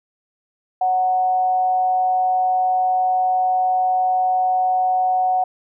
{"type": "tone with frequency modulation", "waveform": "sine", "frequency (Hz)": 740, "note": "F#5", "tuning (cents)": 0, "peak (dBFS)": -15, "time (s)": [0.81, 5.44], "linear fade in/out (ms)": 5, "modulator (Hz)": 183, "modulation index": 0.21, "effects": []}